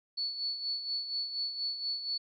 sine tone with tremolo, 4435 Hz, C#8, in tune, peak -30 dBFS, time 0.17-2.18 s, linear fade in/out 10 ms, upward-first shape sine, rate 4.2 Hz, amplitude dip 60%, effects none

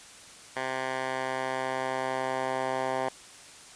10% pulse tone with band-pass filter sweep, 130.81 Hz, C3, in tune, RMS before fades -31 dBFS, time 0.56-3.09 s, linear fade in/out 5 ms, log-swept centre 1400 to 930 Hz, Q 1.3, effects white hiss -49 dBFS RMS until 3.75 s + resampled to 22050 Hz

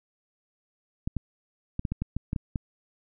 clicks, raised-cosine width 5 ms, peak -16 dBFS, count 10, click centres 1.075 / 1.167 / 1.794 / 1.852 / 1.92 / 2.02 / 2.166 / 2.331 / 2.362 / 2.558 s, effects none

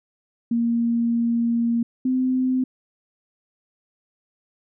sine tone pair in turn, 233.7 / 257 Hz, A#3 / C4, +5 / -31 cents, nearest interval major second, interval 164 cents, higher second, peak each -18 dBFS, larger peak neither, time 0.51-1.83 / 2.05-2.64 s, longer first, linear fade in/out 5 ms, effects none

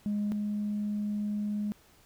sine tone pair in turn, 207 / 208.1 Hz, G#3 / G#3, -5 / +4 cents, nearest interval unison, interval 9 cents, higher second, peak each -26 / -28 dBFS, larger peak first, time 0.06-0.32 / 0.32-1.72 s, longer second, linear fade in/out 0 ms, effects tanh soft clip ceiling -25 dBFS + pink hiss -61 dBFS RMS until 2.05 s

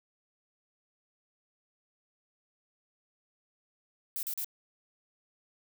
violet noise bursts, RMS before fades -35 dBFS, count 3, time 4.16-4.445 s, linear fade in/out 0 ms, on 69 ms, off 39 ms, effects none

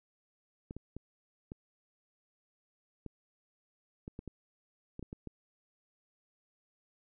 clicks, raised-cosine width 3 ms, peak -29 dBFS, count 12, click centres 0.709 / 0.766 / 0.966 / 1.519 / 3.063 / 4.079 / 4.191 / 4.277 / 4.994 / 5.027 / 5.129 / 5.273 s, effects none

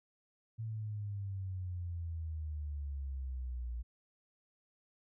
sine exponential sweep, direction down, 113.2 to 58.27 Hz, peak -37 dBFS, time 0.58-3.83 s, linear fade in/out 20 ms, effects none

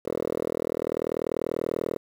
5% pulse tone with band-pass filter, 40.28 Hz, E1, 39 cents flat, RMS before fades -29 dBFS, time 0.05-1.98 s, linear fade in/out 10 ms, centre 490 Hz, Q 2.6, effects 8-bit

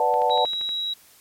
sine chord, B minor seventh, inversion none, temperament equal, 493.9 / 587.3 / 740 / 880 Hz, B4 / D5 / F#5 / A5, 0 / 0 / 0 / 0 cents, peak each -24 / -25 / -23 / -21 dBFS, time 0-0.45 s, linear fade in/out 2 ms
click train, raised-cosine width 0.3 ms, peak -24 dBFS, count 8, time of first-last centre 0.14-0.691 s, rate 12.7 Hz
sine tone, 3868 Hz, B7, 37 cents flat, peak -24 dBFS, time 0.3-0.94 s, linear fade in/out 10 ms
effects white hiss -53 dBFS RMS until 1.2 s + MP3 64 kbps

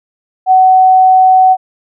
sine tone, 750 Hz, F#5, 23 cents sharp, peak -3 dBFS, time 0.46-1.57 s, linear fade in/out 50 ms, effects none

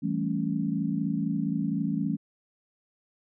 sine chord, A dominant seventh, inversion second, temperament equal, 164.81 / 196 / 220 / 277.2 Hz, E3 / G3 / A3 / C#4, 0 / 0 / 0 / 0 cents, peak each -31 dBFS, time 0.02-2.17 s, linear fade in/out 20 ms, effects none

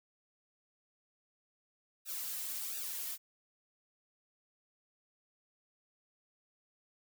blue noise with flanger, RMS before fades -40 dBFS, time 2.05-3.18 s, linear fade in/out 50 ms, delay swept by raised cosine 0.93 to 3.63 ms, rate 1.4 Hz, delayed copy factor -1, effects none

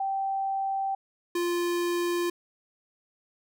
sine / square tone pair in turn, 779 / 348.1 Hz, G5 / F4, -11 / -6 cents, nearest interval octave + major second, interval 1395 cents, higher first, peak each -26 dBFS, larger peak neither, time 0-0.95 / 1.35-2.3 s, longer neither, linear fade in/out 5 ms, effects none

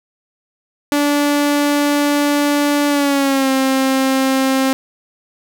sawtooth tone with pitch glide, 289.9 to 265.8 Hz, D4 to C4, -22 to +27 cents, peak -9 dBFS, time 0.92-4.73 s, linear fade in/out 0 ms, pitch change -151 cents, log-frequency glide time 2.88-3.5 s, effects none

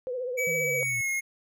sine tone with vibrato, 501 Hz, B4, 25 cents sharp, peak -29 dBFS, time 0.07-0.83 s, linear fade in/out 0 ms, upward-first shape triangle, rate 15 Hz, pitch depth 83 cents each way
square tone with pitch glide, 2283 to 2155 Hz, D7 to C#7, -50 to -49 cents, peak -27 dBFS, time 0.37-1.21 s, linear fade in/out 20 ms, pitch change -99 cents, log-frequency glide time 0.74-1.09 s
sine linear sweep, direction down, 170.3 to 116.4 Hz, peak -37 dBFS, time 0.47-1.01 s, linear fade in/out 0 ms
effects none

